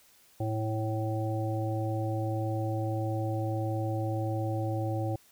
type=harmonic tone; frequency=109.8 Hz; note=A2; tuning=3 cents flat; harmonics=1 / 3 / 5 / 7; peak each=-30 / -35 / -37 / -38 dBFS; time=0.4-5.16 s; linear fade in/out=5 ms; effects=white hiss -61 dBFS RMS until 5.31 s